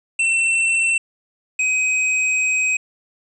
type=tone pair in turn; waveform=square; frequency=2693 / 2522 Hz; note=E7 / D#7; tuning=+36 / +23 cents; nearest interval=minor second; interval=113 cents; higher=first; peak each=-16 / -17 dBFS; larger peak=first; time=0.19-0.98 / 1.59-2.77 s; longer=second; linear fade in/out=5 ms; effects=resampled to 24000 Hz + 9-bit